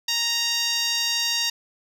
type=tone with band-pass filter; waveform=10% pulse; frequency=932.3 Hz; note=A#5; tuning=in tune; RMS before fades=-24 dBFS; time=0.08-1.5 s; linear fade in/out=5 ms; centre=5300 Hz; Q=0.93; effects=none